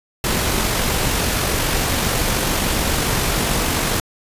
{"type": "noise with amplitude modulation", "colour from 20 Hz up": "pink", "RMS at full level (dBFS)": -18, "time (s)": [0.24, 4], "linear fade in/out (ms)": 2, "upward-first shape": "sine", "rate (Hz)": 47.1, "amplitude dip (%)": 25, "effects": ["resampled to 32000 Hz"]}